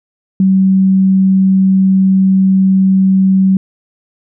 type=tone; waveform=sine; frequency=190.7 Hz; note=G3; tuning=47 cents flat; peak=-6 dBFS; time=0.4-3.57 s; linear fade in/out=2 ms; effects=none